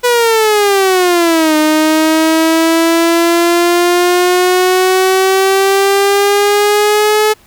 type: exponential two-way sweep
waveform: sawtooth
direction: down then up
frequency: 493.9 to 306.6 to 429.8 Hz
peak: -4 dBFS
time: 0.03-7.34 s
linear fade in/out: 20 ms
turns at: 1.56 s
effects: pink hiss -46 dBFS RMS until 7.46 s